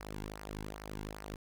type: tone with flanger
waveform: sawtooth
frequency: 51.91 Hz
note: G#1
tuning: in tune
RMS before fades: -44 dBFS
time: 0-1.36 s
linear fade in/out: 5 ms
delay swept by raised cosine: 0.27 to 1.67 ms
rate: 2.5 Hz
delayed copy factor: -0.75
effects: none